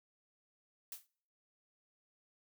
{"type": "noise with exponential decay", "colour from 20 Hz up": "blue", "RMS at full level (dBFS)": -41, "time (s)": [0.92, 1.07], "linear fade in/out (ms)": 2, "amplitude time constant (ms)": 32, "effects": ["noise-tail reverb RT60 0.6 s tail -26 dB re dry"]}